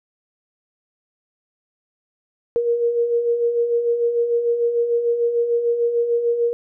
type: beating tone pair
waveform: sine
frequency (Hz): 466.2 / 472.9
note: A#4 / A#4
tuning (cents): 0 / +25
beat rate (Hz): 6.7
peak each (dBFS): -26 / -17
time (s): 2.56-6.53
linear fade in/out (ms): 0
effects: none